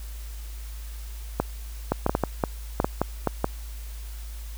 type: clicks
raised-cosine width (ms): 1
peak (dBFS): -7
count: 12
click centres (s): 1.4 / 1.92 / 2.064 / 2.095 / 2.151 / 2.237 / 2.438 / 2.801 / 2.845 / 3.016 / 3.273 / 3.444
effects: added 54 Hz sine -34 dBFS peak until 4.57 s + white hiss -48 dBFS RMS until 4.57 s